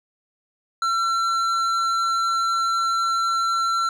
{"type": "tone with hard clipping", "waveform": "sine", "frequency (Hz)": 1352, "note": "E6", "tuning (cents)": 43, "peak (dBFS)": -21, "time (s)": [0.82, 3.89], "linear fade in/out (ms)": 2, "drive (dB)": 9, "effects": []}